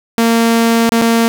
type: tone with dropouts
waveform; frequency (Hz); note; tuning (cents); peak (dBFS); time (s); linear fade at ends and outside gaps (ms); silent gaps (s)
sawtooth; 229.8; A#3; -25; -5; 0.18-1.28; 0; 0.892-0.92 / 1.014-1.021
effects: none